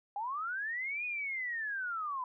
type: linear two-way sweep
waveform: sine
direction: up then down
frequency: 784 to 2489 to 984 Hz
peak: -34 dBFS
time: 0.16-2.24 s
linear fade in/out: 2 ms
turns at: 1.05 s
effects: none